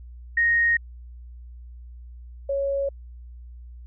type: tone pair in turn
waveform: sine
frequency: 1864.7 / 554.4 Hz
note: A#6 / C#5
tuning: 0 / 0 cents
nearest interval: octave + major sixth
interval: 2100 cents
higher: first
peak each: -17 / -22 dBFS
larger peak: first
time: 0.37-0.77 / 2.49-2.89 s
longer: neither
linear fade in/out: 5 ms
effects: added 60 Hz sine -39 dBFS peak until 3.86 s